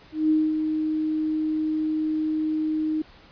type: tone with ADSR envelope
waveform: sine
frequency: 311.1 Hz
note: D#4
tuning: in tune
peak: -16 dBFS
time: 0.12-3.02 s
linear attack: 180 ms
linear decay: 230 ms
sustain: -6 dB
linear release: 5 ms
effects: pink hiss -51 dBFS RMS until 3.31 s + resampled to 11025 Hz